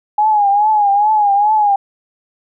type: tone with vibrato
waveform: sine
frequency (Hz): 830.6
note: G#5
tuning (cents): 0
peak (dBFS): -9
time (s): 0.18-1.76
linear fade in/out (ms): 5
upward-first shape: triangle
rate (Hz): 2.4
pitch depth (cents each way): 90
effects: none